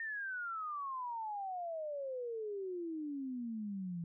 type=exponential sweep; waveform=sine; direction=down; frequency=1838 to 165.9 Hz; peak=-38 dBFS; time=0-4.04 s; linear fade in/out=2 ms; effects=none